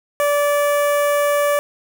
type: tone with notch filter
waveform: sawtooth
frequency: 580 Hz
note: D5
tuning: 22 cents flat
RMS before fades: -17 dBFS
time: 0.2-1.59 s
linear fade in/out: 0 ms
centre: 4300 Hz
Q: 0.67
effects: none